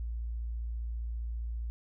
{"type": "tone", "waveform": "sine", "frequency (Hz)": 57.5, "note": "A#1", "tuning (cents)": -23, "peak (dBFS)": -33, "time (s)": [0, 1.7], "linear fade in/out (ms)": 0, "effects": []}